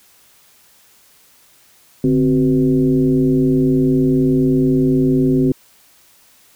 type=tone with frequency modulation; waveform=sine; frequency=261.6 Hz; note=C4; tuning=in tune; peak=-11 dBFS; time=2.04-5.52 s; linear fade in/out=2 ms; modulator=116 Hz; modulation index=1; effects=white hiss -51 dBFS RMS until 6.55 s